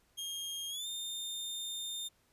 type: tone with pitch glide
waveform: sawtooth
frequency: 3233 to 3629 Hz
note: G#7 to A#7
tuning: -47 to -47 cents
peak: -35 dBFS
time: 0.17-2.09 s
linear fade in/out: 20 ms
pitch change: +200 cents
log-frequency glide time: 0.69-0.87 s
effects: pink hiss -71 dBFS RMS until 2.32 s + resampled to 32000 Hz